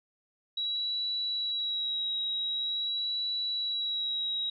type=tone with vibrato; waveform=sine; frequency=3882 Hz; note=B7; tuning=31 cents flat; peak=-29 dBFS; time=0.57-4.5 s; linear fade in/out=5 ms; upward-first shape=sine; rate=0.45 Hz; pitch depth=22 cents each way; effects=none